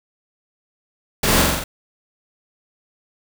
pink noise with echo, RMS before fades -18 dBFS, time 1.23-1.42 s, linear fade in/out 5 ms, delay 44 ms, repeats 5, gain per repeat -2 dB, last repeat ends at 1.64 s, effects none

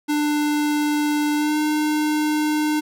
square tone with pitch glide, 297.1 to 303.3 Hz, D4 to D#4, +20 to -44 cents, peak -19 dBFS, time 0.08-2.81 s, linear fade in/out 20 ms, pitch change +36 cents, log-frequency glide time 1.36-1.57 s, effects none

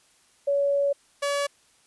sine / sawtooth tone pair in turn, 564 / 568.9 Hz, C#5 / C#5, +30 / +45 cents, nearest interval unison, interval 15 cents, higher second, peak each -20 dBFS, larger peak neither, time 0.47-0.93 / 1.22-1.47 s, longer first, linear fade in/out 10 ms, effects white hiss -61 dBFS RMS until 1.86 s + resampled to 24000 Hz

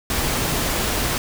pink noise, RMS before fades -22 dBFS, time 0.1-1.18 s, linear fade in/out 2 ms, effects none

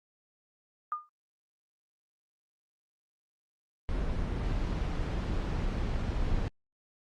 sine tone with exponential decay, 1214 Hz, D#6, 43 cents flat, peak -26 dBFS, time 0.92-1.09 s, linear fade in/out 1 ms, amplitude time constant 36 ms
brown noise, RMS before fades -31 dBFS, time 3.89-6.48 s, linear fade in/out 0 ms
effects low-pass 5000 Hz 12 dB/octave + Opus 32 kbps

